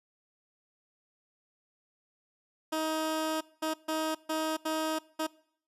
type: tone bursts at uneven times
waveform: 15% pulse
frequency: 315.2 Hz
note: D#4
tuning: 23 cents sharp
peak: -23 dBFS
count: 6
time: 2.72-3.41 / 3.62-3.74 / 3.88-4.15 / 4.29-4.57 / 4.65-4.99 / 5.19-5.27 s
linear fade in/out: 10 ms
effects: noise-tail reverb RT60 0.6 s tail -22 dB re dry + resampled to 32000 Hz